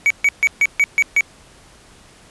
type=tone bursts; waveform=triangle; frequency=2261 Hz; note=C#7; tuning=34 cents sharp; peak=-9 dBFS; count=7; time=0.06-1.208 s; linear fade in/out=0 ms; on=44 ms; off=140 ms; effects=pink hiss -47 dBFS RMS until 2.3 s + resampled to 24000 Hz